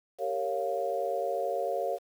sine chord, G half-diminished seventh, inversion none, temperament equal with one note detuned, 392 / 461.1 / 554.4 / 698.5 Hz, G4 / Bb4 / Db5 / F5, 0 / -19 / 0 / 0 cents, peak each -37 / -34 / -32 / -33 dBFS, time 0.18-1.99 s, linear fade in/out 50 ms, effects 9-bit

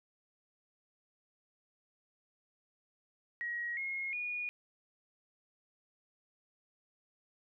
sine tone with pitch steps, 1899 / 2156 / 2449 Hz, A#6 / C#7 / D#7, +32 / -49 / -28 cents, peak -35 dBFS, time 3.41-4.49 s, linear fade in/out 0 ms, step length 360 ms, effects none

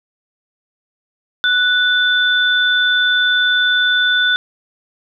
sine tone pair together, 1480 / 3520 Hz, F#6 / A7, 0 / 0 cents, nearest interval octave + minor third, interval 1500 cents, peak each -13 / -16 dBFS, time 1.44-4.36 s, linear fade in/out 0 ms, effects none

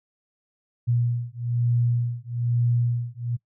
sine beating tone pair, 119.2 / 120.3 Hz, A#2 / B2, +39 / -45 cents, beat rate 1.1 Hz, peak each -24 dBFS, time 0.87-3.37 s, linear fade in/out 20 ms, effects noise-tail reverb RT60 0.1 s tail -22 dB re dry

